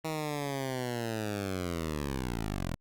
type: linear sweep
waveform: 10% pulse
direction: down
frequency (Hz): 160.3 to 40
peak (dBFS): -24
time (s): 0.04-2.75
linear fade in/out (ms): 10
effects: Opus 48 kbps